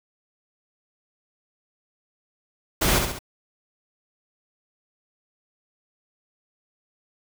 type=noise with echo; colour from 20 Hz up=pink; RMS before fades=-21 dBFS; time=2.81-2.99 s; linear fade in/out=10 ms; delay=67 ms; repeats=3; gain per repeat=-5 dB; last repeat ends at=3.191 s; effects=none